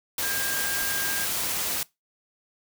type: tone in noise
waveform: sine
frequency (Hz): 1608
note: G6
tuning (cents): +44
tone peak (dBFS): -31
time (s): 0.23-1.25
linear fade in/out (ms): 2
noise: white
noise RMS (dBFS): -28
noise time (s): 0.18-1.83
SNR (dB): -6
effects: noise-tail reverb RT60 0.2 s tail -22 dB re dry